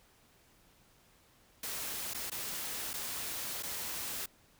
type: noise with dropouts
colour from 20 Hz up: white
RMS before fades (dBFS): -39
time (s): 1.63-4.26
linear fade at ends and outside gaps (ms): 5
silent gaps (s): 2.137-2.145 / 2.3-2.316 / 2.933-2.938 / 3.626-3.632
effects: pink hiss -65 dBFS RMS until 4.59 s